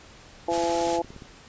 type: harmonic tone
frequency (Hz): 169.4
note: E3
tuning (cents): +48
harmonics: 2 / 3 / 4 / 5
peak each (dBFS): -28 / -28 / -28 / -28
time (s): 0.48-1.02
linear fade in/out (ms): 5
type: noise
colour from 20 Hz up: white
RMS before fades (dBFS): -33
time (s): 0.49-1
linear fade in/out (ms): 50
type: click train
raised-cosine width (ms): 3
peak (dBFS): -30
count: 13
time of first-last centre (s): 0.52-1.222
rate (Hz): 17.1
effects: pink hiss -49 dBFS RMS until 1.48 s + resampled to 16000 Hz